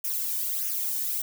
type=noise with flanger; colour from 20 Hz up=violet; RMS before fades=-29 dBFS; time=0.04-1.22 s; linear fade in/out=5 ms; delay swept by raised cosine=0.23 to 1.53 ms; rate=1.6 Hz; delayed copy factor=-0.8; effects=none